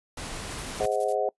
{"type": "noise", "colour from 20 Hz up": "pink", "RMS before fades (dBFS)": -36, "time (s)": [0.17, 0.86], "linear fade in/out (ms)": 5}
{"type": "noise with tremolo", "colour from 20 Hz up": "violet", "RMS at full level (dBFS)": -39, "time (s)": [0.5, 1.15], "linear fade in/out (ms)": 10, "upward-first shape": "square", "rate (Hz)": 12, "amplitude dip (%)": 75}
{"type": "chord", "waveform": "sine", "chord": "Ab dominant seventh", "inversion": "none", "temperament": "equal with one note detuned", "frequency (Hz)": [415.3, 523.3, 632, 740], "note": ["Ab4", "C5", "Eb5", "Gb5"], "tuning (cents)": [0, 0, 27, 0], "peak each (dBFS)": -29, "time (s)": [0.8, 1.29], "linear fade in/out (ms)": 2}
{"effects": ["noise-tail reverb RT60 0.1 s tail -23 dB re dry", "resampled to 24000 Hz"]}